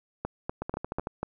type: two click trains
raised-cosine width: 1 ms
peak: -16 / -18 dBFS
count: 5 / 7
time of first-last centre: 0.25-1.23 / 0.62-1.071 s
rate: 4.08 / 13.3 Hz
effects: none